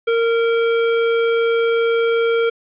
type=tone; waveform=square; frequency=461.3 Hz; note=A#4; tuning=18 cents flat; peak=-15 dBFS; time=0.07-2.5 s; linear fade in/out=10 ms; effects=resampled to 8000 Hz + 8-bit